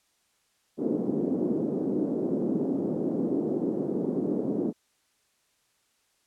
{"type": "band-pass noise", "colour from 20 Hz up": "white", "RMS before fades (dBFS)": -28, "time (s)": [0.77, 4.73], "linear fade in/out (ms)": 50, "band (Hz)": [200, 380], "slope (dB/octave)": 24, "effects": ["white hiss -70 dBFS RMS until 6.26 s", "low-pass 10000 Hz 12 dB/octave"]}